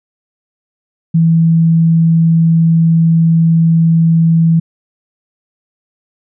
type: tone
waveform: sine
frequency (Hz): 164.4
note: E3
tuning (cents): -4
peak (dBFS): -6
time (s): 1.14-4.6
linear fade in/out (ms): 10
effects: none